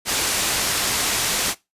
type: low-pass noise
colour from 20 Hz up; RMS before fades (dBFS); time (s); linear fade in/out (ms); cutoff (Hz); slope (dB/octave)
white; -22; 0.05-1.55; 50; 9000; 12
effects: noise-tail reverb RT60 0.2 s tail -19 dB re dry + resampled to 32000 Hz